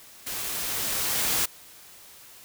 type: noise with level ramp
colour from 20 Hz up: white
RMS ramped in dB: -33 to -24 dBFS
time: 0.26-1.46 s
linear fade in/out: 10 ms
effects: white hiss -49 dBFS RMS until 2.44 s